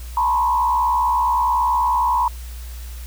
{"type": "tone with frequency modulation", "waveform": "sine", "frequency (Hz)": 975, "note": "B5", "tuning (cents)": -23, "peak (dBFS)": -15, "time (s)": [0.17, 2.28], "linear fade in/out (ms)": 2, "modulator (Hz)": 70.6, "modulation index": 1, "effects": ["added 60 Hz sine -30 dBFS peak until 3.06 s", "white hiss -43 dBFS RMS until 3.06 s"]}